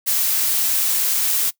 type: noise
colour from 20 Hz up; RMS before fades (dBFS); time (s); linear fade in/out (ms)
blue; -19; 0.06-1.51; 20
effects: noise-tail reverb RT60 0.1 s tail -21 dB re dry